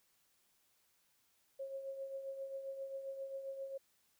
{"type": "tone with tremolo", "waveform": "sine", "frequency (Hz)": 542, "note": "C#5", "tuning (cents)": -39, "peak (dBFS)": -39, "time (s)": [1.59, 3.78], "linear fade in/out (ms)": 10, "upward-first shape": "triangle", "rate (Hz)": 7.5, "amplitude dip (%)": 60, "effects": ["white hiss -75 dBFS RMS until 4.19 s"]}